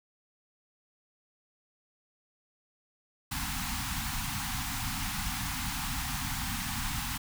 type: band-stop noise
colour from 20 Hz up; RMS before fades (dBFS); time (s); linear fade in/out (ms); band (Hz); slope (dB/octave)
pink; -34; 3.31-7.18; 10; 280 to 740; 96
effects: none